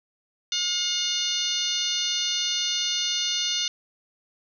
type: harmonic tone with a mistuned harmonic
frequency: 717 Hz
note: F5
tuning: 45 cents sharp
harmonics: 2 / 3 / 4 / 5 / 6 / 7 / 8 / 9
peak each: -40 / -38 / -30 / -28 / -30 / -35 / -37 / -32 dBFS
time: 0.52-3.68 s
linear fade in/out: 2 ms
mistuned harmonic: 9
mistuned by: -62 cents
effects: none